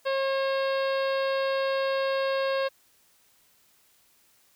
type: harmonic tone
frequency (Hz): 540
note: C#5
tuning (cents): -45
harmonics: 1 / 2 / 3 / 4 / 5 / 6 / 7 / 8 / 9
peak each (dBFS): -25 / -33 / -35 / -43 / -39 / -45 / -43 / -43 / -47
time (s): 0.05-2.69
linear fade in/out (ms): 20
effects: white hiss -63 dBFS RMS until 4.55 s